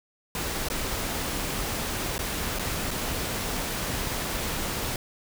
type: noise with dropouts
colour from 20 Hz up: pink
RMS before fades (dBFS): -30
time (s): 0.35-4.96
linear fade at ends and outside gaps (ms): 2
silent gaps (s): 0.686-0.7 / 2.181-2.19 / 2.588-2.593 / 2.908-2.911
effects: none